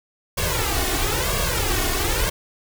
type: noise with flanger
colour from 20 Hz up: pink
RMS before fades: -22 dBFS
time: 0.37-2.3 s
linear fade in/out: 10 ms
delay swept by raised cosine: 1.8 to 2.77 ms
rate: 1 Hz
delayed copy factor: +0.9
effects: none